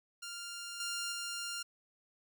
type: tone with level steps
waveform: 10% pulse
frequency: 1396.9 Hz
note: F6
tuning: in tune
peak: -34 / -28 / -30 dBFS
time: 0.22-1.63 s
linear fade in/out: 10 ms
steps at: 0.8 / 1.12 s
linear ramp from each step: 2 ms
effects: none